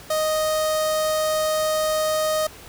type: tone with notch filter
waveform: sawtooth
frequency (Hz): 622.3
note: D#5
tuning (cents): 0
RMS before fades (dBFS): -22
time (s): 0.1-2.47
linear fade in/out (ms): 5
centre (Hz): 2300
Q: 1.4
effects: pink hiss -43 dBFS RMS until 2.68 s